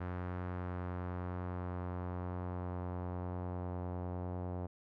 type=tone with low-pass filter sweep; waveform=sawtooth; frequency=89.9 Hz; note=F#2; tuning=49 cents flat; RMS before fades=-40 dBFS; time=0-4.67 s; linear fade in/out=10 ms; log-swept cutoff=1500 to 770 Hz; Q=1.5; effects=none